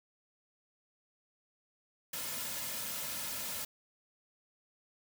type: noise with comb filter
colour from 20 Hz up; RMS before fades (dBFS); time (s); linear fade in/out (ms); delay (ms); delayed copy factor
white; -39; 2.13-3.65; 5; 2.6; -0.55
effects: none